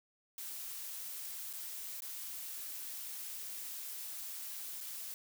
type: noise with dropouts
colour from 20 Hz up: blue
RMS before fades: -44 dBFS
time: 0.38-5.14 s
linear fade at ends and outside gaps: 1 ms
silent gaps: 1.53-1.535 / 2.005-2.021 / 4.805-4.809 s
effects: none